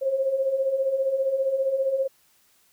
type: beating tone pair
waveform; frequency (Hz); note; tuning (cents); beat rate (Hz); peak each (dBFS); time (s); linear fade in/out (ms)
sine; 523.3 / 538.3; C5 / C5; 0 / +49; 15; -29 / -22; 0.01-2.08; 20
effects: white hiss -62 dBFS RMS until 2.72 s